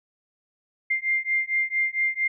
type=beating tone pair; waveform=sine; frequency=2100 / 2104.4 Hz; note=C7 / C7; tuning=+6 / +9 cents; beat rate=4.4 Hz; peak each=-25 dBFS; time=0.9-2.28 s; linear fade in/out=10 ms; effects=none